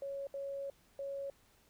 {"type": "tone bursts at uneven times", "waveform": "sine", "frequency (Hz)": 554.4, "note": "C#5", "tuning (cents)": 0, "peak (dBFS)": -38, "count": 3, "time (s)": [[0.02, 0.27], [0.34, 0.7], [0.99, 1.3]], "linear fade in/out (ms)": 2, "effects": ["pink hiss -68 dBFS RMS until 1.69 s"]}